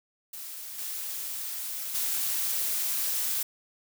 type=noise with level steps; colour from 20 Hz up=blue; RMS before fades=-40 / -35 / -29 dBFS; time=0.33-3.43 s; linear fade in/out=5 ms; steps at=0.78 / 1.94 s; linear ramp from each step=10 ms; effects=none